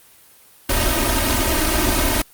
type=noise with comb filter; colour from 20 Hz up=pink; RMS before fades=-18 dBFS; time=0.69-2.22 s; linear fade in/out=5 ms; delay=3.2 ms; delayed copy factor=+1; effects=white hiss -49 dBFS RMS until 2.33 s + Opus 32 kbps